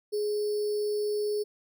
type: tone with sample-and-hold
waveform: sine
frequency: 417.8 Hz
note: G#4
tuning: 10 cents sharp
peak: -26 dBFS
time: 0.12-1.44 s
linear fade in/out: 20 ms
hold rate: 4900 Hz
effects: none